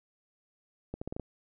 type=accelerating click train; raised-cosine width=2 ms; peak=-23 dBFS; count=6; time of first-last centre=0.94-1.197 s; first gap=75 ms; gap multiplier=0.81; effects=none